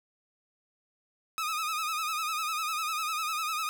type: tone with vibrato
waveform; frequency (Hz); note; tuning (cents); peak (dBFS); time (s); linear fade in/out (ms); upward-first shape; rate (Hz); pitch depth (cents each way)
sawtooth; 1262; D#6; +24; -26; 1.38-3.69; 0; sine; 10; 73
effects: none